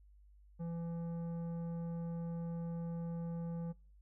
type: tone with tanh clipping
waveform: sine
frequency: 168.3 Hz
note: E3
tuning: 36 cents sharp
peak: -40 dBFS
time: 0.59-3.73 s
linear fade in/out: 20 ms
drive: 11 dB
effects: noise-tail reverb RT60 0.4 s tail -24 dB re dry + added 50 Hz sine -59 dBFS peak until 4.01 s